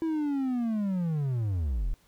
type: linear sweep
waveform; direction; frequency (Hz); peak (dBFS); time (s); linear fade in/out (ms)
triangle; down; 329.6 to 31.39; -24; 0.02-1.94; 0
effects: pink hiss -64 dBFS RMS until 2.07 s